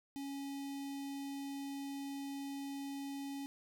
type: tone with notch filter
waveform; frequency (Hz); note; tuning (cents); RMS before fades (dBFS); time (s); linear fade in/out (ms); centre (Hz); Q
square; 277.6; C#4; +3; -43; 0.16-3.46; 0; 1400; 1.2
effects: none